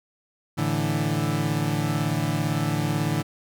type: chord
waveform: 30% pulse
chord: A suspended fourth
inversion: none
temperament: equal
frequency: 110 / 146.83 / 164.81 Hz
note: A2 / D3 / E3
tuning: 0 / 0 / 0 cents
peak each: -26 / -23 / -25 dBFS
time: 0.57-3.23 s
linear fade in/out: 20 ms
effects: none